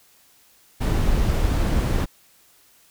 brown noise, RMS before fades -20 dBFS, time 0.8-2.06 s, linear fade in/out 20 ms, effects white hiss -56 dBFS RMS until 2.9 s

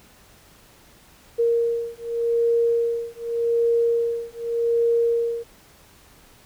sine beating tone pair, 466.2 / 467.05 Hz, A#4 / A#4, 0 / +3 cents, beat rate 0.85 Hz, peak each -22 dBFS, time 1.38-5.44 s, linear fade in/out 20 ms, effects pink hiss -52 dBFS RMS until 6.45 s

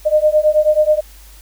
sine beating tone pair, 606 / 615.3 Hz, D#5 / D#5, -46 / -19 cents, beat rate 9.3 Hz, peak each -13 dBFS, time 0.05-1.01 s, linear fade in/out 20 ms, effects added 50 Hz sine -39 dBFS peak until 1.41 s + white hiss -45 dBFS RMS until 1.41 s

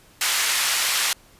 pink band-pass noise, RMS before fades -22 dBFS, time 0.21-1.13 s, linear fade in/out 2 ms, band 1600 to 13000 Hz, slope 12 dB/octave, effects pink hiss -53 dBFS RMS until 1.39 s + resampled to 32000 Hz

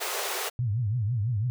pink high-pass noise, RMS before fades -31 dBFS, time 0-0.5 s, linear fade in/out 20 ms, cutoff 370 Hz, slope 96 dB/octave
sine tone with vibrato, 112.3 Hz, A2, 36 cents sharp, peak -24 dBFS, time 0.59-1.5 s, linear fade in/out 0 ms, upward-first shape triangle, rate 6 Hz, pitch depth 260 cents each way
effects none

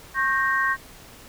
sine chord, G diminished, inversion second, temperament equal with one note detuned, 1089.1 / 1568 / 1864.7 Hz, Db6 / G6 / Bb6, -31 / 0 / 0 cents, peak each -24 dBFS, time 0.14-0.77 s, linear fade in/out 50 ms, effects pink hiss -46 dBFS RMS until 1.28 s

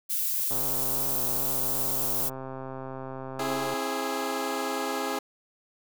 violet noise, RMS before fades -28 dBFS, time 0.09-2.3 s, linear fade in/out 20 ms
click train, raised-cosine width 1 ms, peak -24 dBFS, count 427, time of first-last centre 0.51-3.737 s, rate 132 Hz
15% pulse chord, C augmented, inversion none, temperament equal with one note detuned, 267 / 329.6 / 415.3 Hz, C4 / E4 / G#4, +35 / 0 / 0 cents, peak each -26 / -29 / -25 dBFS, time 3.39-5.19 s, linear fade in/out 5 ms
effects none

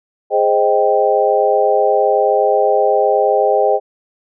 sine chord, Ab major seventh, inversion none, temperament equal, 415.3 / 523.3 / 622.3 / 784 Hz, Ab4 / C5 / Eb5 / G5, 0 / 0 / 0 / 0 cents, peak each -16 dBFS, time 0.3-3.8 s, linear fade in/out 50 ms, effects none

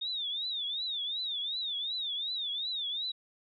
sine tone with vibrato, 3653 Hz, A#7, 36 cents flat, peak -32 dBFS, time 0.01-3.12 s, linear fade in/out 10 ms, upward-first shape triangle, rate 2.7 Hz, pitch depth 180 cents each way, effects none

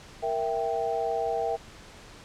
sine chord, E diminished, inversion second, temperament equal, 466.2 / 659.3 / 784 Hz, Bb4 / E5 / G5, 0 / 0 / 0 cents, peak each -30 dBFS, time 0.22-1.57 s, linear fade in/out 20 ms, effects pink hiss -48 dBFS RMS until 2.24 s + low-pass 7000 Hz 12 dB/octave

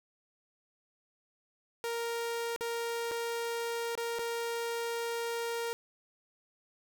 sawtooth tone with dropouts, 466.2 Hz, A#4, in tune, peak -29 dBFS, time 1.84-5.73 s, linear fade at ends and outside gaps 0 ms, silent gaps 2.562-2.609 / 3.113-3.117 / 3.953-3.976 / 4.187-4.192 s, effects none

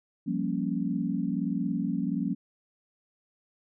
sine chord, G half-diminished seventh, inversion third, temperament equal, 174.61 / 196 / 233.1 / 277.2 Hz, F3 / G3 / Bb3 / Db4, 0 / 0 / 0 / 0 cents, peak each -32 dBFS, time 0.26-2.35 s, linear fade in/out 20 ms, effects none

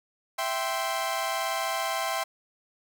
sawtooth chord, C major, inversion first, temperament equal with one note detuned, 659.3 / 780.4 / 1046.5 Hz, E5 / G5 / C6, 0 / -8 / 0 cents, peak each -28 dBFS, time 0.38-2.24 s, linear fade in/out 10 ms, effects none

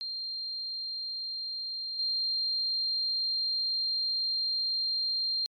sine tone with level steps, 4186 Hz, C8, in tune, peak -33 / -27 dBFS, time 0.01-5.46 s, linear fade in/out 0 ms, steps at 1.99 s, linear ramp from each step 2 ms, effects MP3 96 kbps

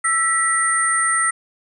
sine tone cluster, 1323 / 1943 / 8830 Hz, E6 / B6 / C#9, +6 / -29 / -8 cents, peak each -20 dBFS, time 0.04-1.31 s, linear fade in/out 10 ms, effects none

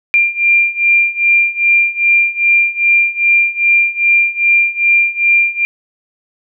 sine beating tone pair, 2385 / 2387.5 Hz, D7 / D7, +26 / +28 cents, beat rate 2.5 Hz, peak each -13 / -11 dBFS, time 0.14-5.65 s, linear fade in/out 0 ms, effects none

